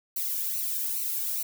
violet noise with flanger, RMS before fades -30 dBFS, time 0.16-1.43 s, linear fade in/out 5 ms, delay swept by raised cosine 0.58 to 1.53 ms, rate 2.4 Hz, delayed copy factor -0.8, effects none

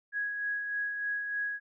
sine tone with tremolo, 1661.2 Hz, G#6, in tune, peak -29 dBFS, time 0.12-1.6 s, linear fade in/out 50 ms, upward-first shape sine, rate 3.3 Hz, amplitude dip 40%, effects none

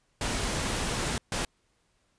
pink noise bursts at uneven times, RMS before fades -30 dBFS, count 2, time 0.21-1.18 / 1.32-1.45 s, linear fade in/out 2 ms, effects pink hiss -71 dBFS RMS until 2.18 s + resampled to 22050 Hz

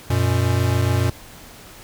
square tone pair together, 92.56 / 119.7 Hz, F#2 / A#2, +1 / +46 cents, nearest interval major third, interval 445 cents, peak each -20 dBFS, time 0.1-1.1 s, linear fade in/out 5 ms, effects pink hiss -42 dBFS RMS until 1.83 s

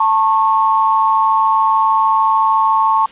sine tone pair together, 886.7 / 1093 Hz, A5 / C#6, +13 / -25 cents, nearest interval major third, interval 362 cents, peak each -13 dBFS, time 0-3.06 s, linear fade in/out 5 ms, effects white hiss -39 dBFS RMS until 3.11 s + resampled to 8000 Hz

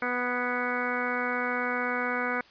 harmonic tone with a mistuned harmonic, 246.9 Hz, B3, in tune, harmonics 1 / 2 / 3 / 4 / 5 / 6 / 7 / 8 / 9, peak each -35 / -34 / -37 / -37 / -35 / -32 / -40 / -38 / -36 dBFS, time 0.02-2.41 s, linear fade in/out 2 ms, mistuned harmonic 7, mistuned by -32 cents, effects white hiss -55 dBFS RMS until 2.5 s + resampled to 11025 Hz

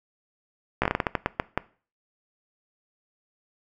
slowing click train, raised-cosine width 0.5 ms, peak -7 dBFS, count 12, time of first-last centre 0.82-1.576 s, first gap 15 ms, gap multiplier 1.28, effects noise-tail reverb RT60 0.4 s tail -20 dB re dry

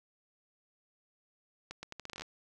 accelerating click train, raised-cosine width 0.2 ms, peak -25 dBFS, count 12, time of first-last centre 1.71-2.22 s, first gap 120 ms, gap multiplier 0.78, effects none

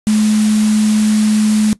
sine tone in noise, 213.9 Hz, A3, 49 cents flat, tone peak -9 dBFS, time 0.07-1.73 s, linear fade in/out 0 ms, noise white, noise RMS -24 dBFS, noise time 0.07-1.73 s, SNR +12 dB, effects noise-tail reverb RT60 0.1 s tail -17 dB re dry + resampled to 24000 Hz

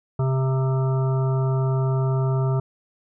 harmonic tone, 132.1 Hz, C3, 17 cents sharp, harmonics 1 / 3 / 5 / 7 / 9 / 10, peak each -19 / -29 / -33 / -36 / -38 / -39 dBFS, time 0.19-2.6 s, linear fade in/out 5 ms, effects none

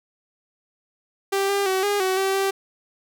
sawtooth tone with pitch steps, 392.5 / 399.5 / 378.3 / 408.2 / 376 / 386.1 / 389.7 Hz, G4 / G4 / F#4 / G#4 / F#4 / G4 / G4, +2 / +33 / +38 / -30 / +28 / -26 / -10 cents, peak -16 dBFS, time 1.32-2.51 s, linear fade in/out 10 ms, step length 170 ms, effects none

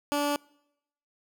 15% pulse tone, 289.8 Hz, D4, 23 cents flat, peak -19 dBFS, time 0.12-0.36 s, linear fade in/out 0 ms, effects noise-tail reverb RT60 0.8 s tail -25 dB re dry

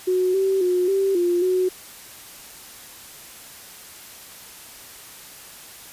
sine tone with pitch steps, 367.8 / 385.1 / 361 / 389.1 / 350.7 / 368.7 Hz, F#4 / G4 / F#4 / G4 / F4 / F#4, -10 / -31 / -43 / -13 / +7 / -6 cents, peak -17 dBFS, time 0.07-1.69 s, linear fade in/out 10 ms, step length 270 ms, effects white hiss -42 dBFS RMS until 5.92 s + resampled to 32000 Hz

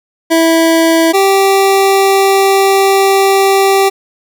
25% pulse tone pair in turn, 328 / 390.1 Hz, E4 / G4, -9 / -8 cents, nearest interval minor third, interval 301 cents, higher second, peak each -3 dBFS, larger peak neither, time 0.3-1.13 / 1.13-3.9 s, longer second, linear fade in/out 20 ms, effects none

